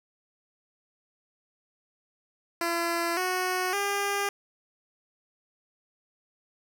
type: tone with pitch steps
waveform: 10% pulse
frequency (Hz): 339.3 / 367.7 / 402.2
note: F4 / F#4 / G4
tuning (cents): -50 / -11 / +44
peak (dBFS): -18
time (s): 2.61-4.29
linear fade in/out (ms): 2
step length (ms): 560
effects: none